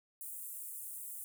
pink high-pass noise, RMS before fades -45 dBFS, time 0.21-1.24 s, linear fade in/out 0 ms, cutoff 8400 Hz, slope 48 dB/octave, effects none

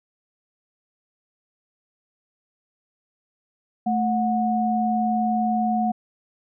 sine tone pair together, 220.1 / 730.3 Hz, A3 / F#5, +1 / -23 cents, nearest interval octave + major sixth, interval 2076 cents, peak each -22 dBFS, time 3.86-5.92 s, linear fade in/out 10 ms, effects none

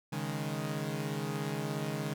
sawtooth chord, C# suspended second, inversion none, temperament equal, 138.59 / 155.56 / 207.7 Hz, C#3 / D#3 / G#3, 0 / 0 / 0 cents, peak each -34 / -33 / -35 dBFS, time 0.12-2.14 s, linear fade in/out 10 ms, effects none

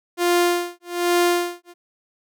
sawtooth tone with tremolo, 350 Hz, F4, 4 cents sharp, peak -11 dBFS, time 0.17-1.74 s, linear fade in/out 50 ms, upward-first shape sine, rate 1.2 Hz, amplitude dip 100%, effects none

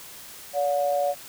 sine tone pair together, 571.5 / 720 Hz, D5 / F#5, -47 / -47 cents, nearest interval major third, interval 400 cents, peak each -23 / -25 dBFS, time 0.53-1.15 s, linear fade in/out 50 ms, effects white hiss -43 dBFS RMS until 1.28 s

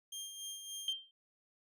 20% pulse tone with tremolo, 3200 Hz, G7, 35 cents sharp, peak -36 dBFS, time 0.12-0.93 s, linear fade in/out 5 ms, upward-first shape sine, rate 3.5 Hz, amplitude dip 50%
sine tone with exponential decay, 3155 Hz, G7, 10 cents sharp, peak -29 dBFS, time 0.88-1.11 s, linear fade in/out 2 ms, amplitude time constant 50 ms
effects none

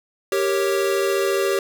square chord, G diminished, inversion none, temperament equal with one note detuned, 392 / 466.2 / 552.1 Hz, G4 / Bb4 / Db5, 0 / 0 / -7 cents, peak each -21 / -27 / -25 dBFS, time 0.32-1.59 s, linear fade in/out 2 ms, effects none

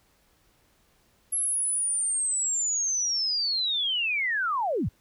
sine linear sweep, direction down, 11200 to 53.1 Hz, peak -24 dBFS, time 1.32-4.89 s, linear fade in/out 10 ms, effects pink hiss -65 dBFS RMS until 5 s

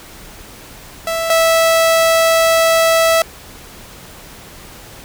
sawtooth tone pair in turn, 659 / 655.6 Hz, E5 / E5, -1 / -10 cents, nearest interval unison, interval 9 cents, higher first, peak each -13 / -6 dBFS, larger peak second, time 1.07-1.3 / 1.3-3.22 s, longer second, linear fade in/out 2 ms, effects pink hiss -37 dBFS RMS until 5.04 s

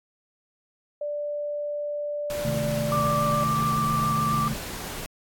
sine tone, 587.3 Hz, D5, in tune, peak -27 dBFS, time 1.01-3.44 s, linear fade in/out 5 ms
pink noise, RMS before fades -35 dBFS, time 2.3-5.06 s, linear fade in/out 0 ms
sine chord, A diminished, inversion first, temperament equal, 130.81 / 155.56 / 220 Hz, C3 / Eb3 / A3, 0 / 0 / 0 cents, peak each -30 dBFS, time 2.45-4.54 s, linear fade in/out 0 ms
sine tone with vibrato, 1174.7 Hz, D6, in tune, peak -23 dBFS, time 2.92-4.48 s, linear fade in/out 0 ms, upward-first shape sine, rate 7.2 Hz, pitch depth 14 cents each way
effects AAC 64 kbps

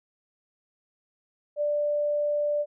sine tone, 589 Hz, D5, 5 cents sharp, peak -23 dBFS, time 1.56-2.66 s, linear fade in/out 50 ms, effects none

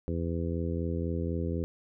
harmonic tone, 84 Hz, E2, 33 cents sharp, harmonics 1 / 2 / 3 / 4 / 5 / 6, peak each -32 / -35 / -37 / -38 / -39 / -40 dBFS, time 0.08-1.64 s, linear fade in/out 0 ms, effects none

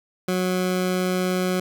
20% pulse tone, 183.3 Hz, F#3, 16 cents flat, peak -16 dBFS, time 0.28-1.6 s, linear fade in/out 5 ms, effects none

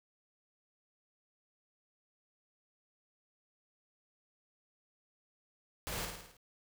pink noise with echo, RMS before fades -40 dBFS, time 5.87-6.05 s, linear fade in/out 0 ms, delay 53 ms, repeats 6, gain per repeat -4 dB, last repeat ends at 6.368 s, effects none

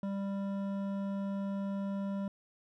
triangle tone with hard clipping, 197.4 Hz, G3, 12 cents sharp, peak -35 dBFS, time 0.03-2.28 s, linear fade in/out 2 ms, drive 15 dB, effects none

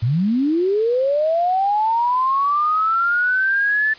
sine linear sweep, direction up, 103.83 to 1760 Hz, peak -15 dBFS, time 0.02-3.94 s, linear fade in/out 10 ms, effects white hiss -42 dBFS RMS until 3.98 s + resampled to 11025 Hz

